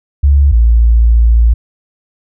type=tone pair in turn; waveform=sine; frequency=70.4 / 57.21 Hz; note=C#2 / A#1; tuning=+27 / -32 cents; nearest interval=major third; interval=359 cents; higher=first; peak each=-4 dBFS; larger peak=neither; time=0.23-0.52 / 0.52-1.54 s; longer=second; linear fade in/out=10 ms; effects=none